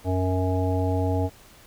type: harmonic tone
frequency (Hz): 92.5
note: F#2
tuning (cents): 0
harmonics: 1 / 3 / 5 / 7 / 9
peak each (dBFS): -23 / -28 / -30 / -31 / -33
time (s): 0.04-1.3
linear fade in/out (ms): 50
effects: pink hiss -51 dBFS RMS until 1.66 s